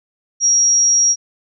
sine tone, 5660 Hz, F8, 22 cents sharp, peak -10 dBFS, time 0.4-1.16 s, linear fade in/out 50 ms, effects none

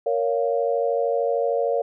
sine chord, Bb minor, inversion none, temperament just, 466.2 / 559.4 / 699.2 Hz, Bb4 / Db5 / F5, 0 / +16 / +2 cents, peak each -23 / -23 / -27 dBFS, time 0.06-1.82 s, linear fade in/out 5 ms, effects none

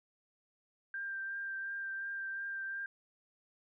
sine tone with vibrato, 1583 Hz, G6, 17 cents sharp, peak -37 dBFS, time 0.94-2.86 s, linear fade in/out 2 ms, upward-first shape triangle, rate 2.8 Hz, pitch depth 18 cents each way, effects none

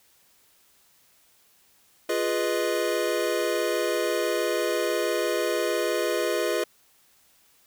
square chord, F half-diminished seventh, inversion none, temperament equal, 349.2 / 415.3 / 493.9 / 622.3 Hz, F4 / Ab4 / Cb5 / Eb5, 0 / 0 / 0 / 0 cents, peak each -30 dBFS, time 2.09-6.64 s, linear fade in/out 5 ms, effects white hiss -61 dBFS RMS until 7.66 s

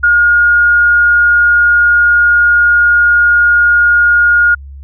sine tone, 1428 Hz, F6, 38 cents sharp, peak -5 dBFS, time 0.03-4.55 s, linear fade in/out 10 ms, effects added 69 Hz sine -27 dBFS peak until 4.83 s

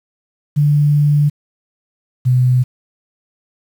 sine tone pair in turn, 146.83 / 126.17 Hz, D3 / B2, 0 / +37 cents, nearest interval minor third, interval 263 cents, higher first, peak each -9 dBFS, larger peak neither, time 0.56-1.3 / 2.25-2.64 s, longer first, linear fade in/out 20 ms, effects 7-bit

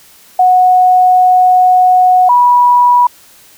sine tone pair in turn, 734 / 975.7 Hz, F#5 / B5, -14 / -21 cents, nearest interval perfect fourth, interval 493 cents, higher second, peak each -4 dBFS, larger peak neither, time 0.39-2.29 / 2.29-3.07 s, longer first, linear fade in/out 5 ms, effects white hiss -42 dBFS RMS until 3.57 s

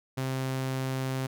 sawtooth tone, 131.7 Hz, C3, 12 cents sharp, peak -25 dBFS, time 0.17-1.27 s, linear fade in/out 10 ms, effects none

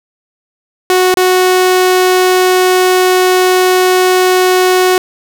sawtooth tone with dropouts, 368.2 Hz, F#4, 8 cents flat, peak -3 dBFS, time 0.9-4.98 s, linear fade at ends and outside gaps 1 ms, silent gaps 1.141-1.171 s, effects none

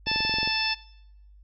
harmonic tone, 880 Hz, A5, in tune, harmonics 1 / 2 / 3 / 4 / 5 / 6, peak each -33 / -33 / -29 / -31 / -34 / -29 dBFS, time 0.06-0.75 s, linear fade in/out 20 ms
click train, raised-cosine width 2 ms, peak -22 dBFS, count 10, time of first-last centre 0.07-0.475 s, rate 22.2 Hz
effects noise-tail reverb RT60 0.8 s tail -21 dB re dry + added 50 Hz sine -49 dBFS peak until 1.43 s

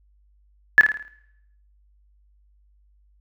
sine tone with echo, 1719 Hz, A6, 41 cents flat, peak -6 dBFS, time 0.78-0.81 s, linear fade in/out 0 ms, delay 54 ms, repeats 5, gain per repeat -7 dB, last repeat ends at 1.08 s, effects noise-tail reverb RT60 0.8 s tail -20 dB re dry + added 50 Hz sine -56 dBFS peak until 3.2 s

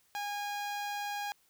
sawtooth tone with notch filter, 819 Hz, G#5, 24 cents flat, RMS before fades -37 dBFS, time 0.15-1.32 s, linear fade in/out 0 ms, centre 9200 Hz, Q 1.8, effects white hiss -69 dBFS RMS until 1.49 s

